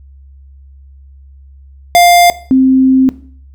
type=tone pair in turn; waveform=square / sine; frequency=700 / 262.2 Hz; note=F5 / C4; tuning=+4 / +4 cents; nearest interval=octave + perfect fourth; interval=1700 cents; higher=first; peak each=-4 dBFS; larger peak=neither; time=1.95-2.3 / 2.51-3.09 s; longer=second; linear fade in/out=0 ms; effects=noise-tail reverb RT60 0.5 s tail -17 dB re dry + added 68 Hz sine -35 dBFS peak until 3.54 s